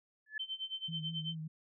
sine tone with exponential growth, 1725 Hz, A6, 35 cents flat, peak -33 dBFS, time 0.26-0.38 s, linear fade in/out 5 ms, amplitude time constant 26 ms
sine tone with tremolo, 3091 Hz, G7, 25 cents flat, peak -35 dBFS, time 0.39-1.35 s, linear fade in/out 10 ms, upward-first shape sine, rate 9.2 Hz, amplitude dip 90%
sine tone with vibrato, 160 Hz, D#3, 49 cents sharp, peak -39 dBFS, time 0.88-1.48 s, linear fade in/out 10 ms, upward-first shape triangle, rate 5.1 Hz, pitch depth 50 cents each way
effects none

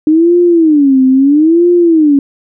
sine tone with vibrato, 302.4 Hz, D#4, 49 cents flat, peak -4 dBFS, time 0.07-2.19 s, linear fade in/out 2 ms, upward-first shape sine, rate 0.76 Hz, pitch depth 260 cents each way, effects none

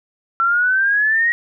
sine exponential sweep, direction up, 1344 to 1903 Hz, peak -13 dBFS, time 0.4-1.32 s, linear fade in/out 0 ms, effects none

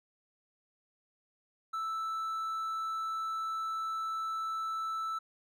triangle tone, 1318.5 Hz, E6, in tune, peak -31 dBFS, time 1.73-5.19 s, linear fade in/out 10 ms, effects none

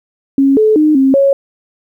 sine tone with pitch steps, 273.6 / 432.5 / 305.9 / 268 / 552 Hz, C#4 / A4 / D#4 / C4 / C#5, -23 / -30 / -29 / +42 / -7 cents, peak -6 dBFS, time 0.38-1.33 s, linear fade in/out 2 ms, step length 190 ms, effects 8-bit

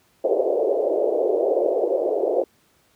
white band-pass noise, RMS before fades -21 dBFS, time 0.24-2.44 s, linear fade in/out 5 ms, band 370 to 610 Hz, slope 48 dB/octave, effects pink hiss -61 dBFS RMS until 2.95 s + high-pass 80 Hz 12 dB/octave

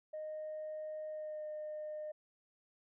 sine tone with pitch glide, 618 to 609.8 Hz, D#5 to D#5, -12 to -35 cents, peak -39 dBFS, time 0.13-2.12 s, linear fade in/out 10 ms, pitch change -23 cents, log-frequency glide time 1.09-1.46 s, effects tanh soft clip ceiling -37 dBFS

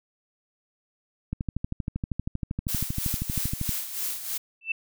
click train, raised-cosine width 5 ms, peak -16 dBFS, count 31, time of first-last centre 1.33-3.692 s, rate 12.7 Hz
blue noise with tremolo, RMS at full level -29 dBFS, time 2.68-4.38 s, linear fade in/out 10 ms, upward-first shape sine, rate 3.1 Hz, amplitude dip 65%
sine tone with exponential growth, 2661 Hz, E7, 16 cents sharp, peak -20 dBFS, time 4.61-4.72 s, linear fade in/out 5 ms, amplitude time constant 23 ms
effects none

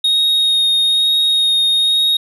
triangle tone with vibrato, 3729 Hz, A#7, in tune, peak -10 dBFS, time 0.04-2.17 s, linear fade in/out 5 ms, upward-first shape sine, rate 1.1 Hz, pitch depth 11 cents each way, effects none

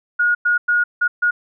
sine tone bursts at uneven times, 1441 Hz, F#6, 46 cents flat, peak -13 dBFS, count 5, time 0.19-0.35 / 0.45-0.58 / 0.68-0.84 / 1.01-1.08 / 1.22-1.31 s, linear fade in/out 10 ms, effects none

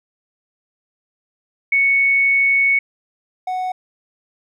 sine / triangle tone pair in turn, 2217 / 739.8 Hz, C#7 / F#5, 0 / 0 cents, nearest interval octave + perfect fifth, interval 1900 cents, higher first, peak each -12 / -18 dBFS, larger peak first, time 1.72-2.79 / 3.47-3.72 s, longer first, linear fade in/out 5 ms, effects none

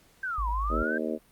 sine linear two-way sweep, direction down then up, 1600 to 932.3 to 1600 Hz, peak -29 dBFS, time 0.23-0.98 s, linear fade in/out 5 ms, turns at 0.49 s
sine tone, 52.8 Hz, G#1, 29 cents sharp, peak -28 dBFS, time 0.38-0.83 s, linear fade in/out 5 ms
harmonic tone, 78.4 Hz, D#2, 14 cents sharp, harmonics 3 / 4 / 5 / 6 / 7 / 8, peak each -33 / -34 / -35 / -36 / -36 / -37 dBFS, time 0.69-1.19 s, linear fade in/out 50 ms
effects pink hiss -61 dBFS RMS until 1.31 s + Opus 48 kbps

